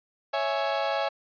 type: chord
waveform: 35% pulse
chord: C# minor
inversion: none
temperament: equal with one note detuned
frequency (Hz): 554.4 / 659.3 / 833.5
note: C#5 / E5 / G#5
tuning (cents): 0 / 0 / +6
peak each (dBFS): -28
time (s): 0.33-1.09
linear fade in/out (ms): 10
effects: resampled to 11025 Hz